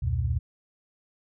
sine tone cluster, 69.8 / 86.9 / 121.3 Hz, C#2 / F2 / B2, +13 / -8 / -31 cents, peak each -28 dBFS, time 0.02-0.39 s, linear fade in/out 10 ms, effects none

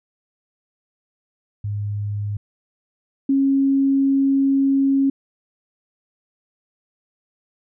sine tone pair in turn, 103.1 / 273.1 Hz, G#2 / C#4, -12 / -26 cents, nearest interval octave + perfect fourth, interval 1686 cents, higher second, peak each -22 / -14 dBFS, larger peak second, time 1.64-2.37 / 3.29-5.1 s, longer second, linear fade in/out 5 ms, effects none

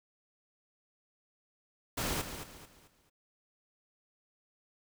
pink noise with echo, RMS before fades -34 dBFS, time 1.97-2.22 s, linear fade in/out 10 ms, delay 220 ms, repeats 4, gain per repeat -9 dB, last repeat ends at 3.1 s, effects none

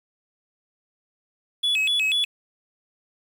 triangle tone with vibrato, 2958 Hz, F#7, 1 cent flat, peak -18 dBFS, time 1.63-2.25 s, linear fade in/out 10 ms, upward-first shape square, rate 4.1 Hz, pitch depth 250 cents each way, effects 8-bit

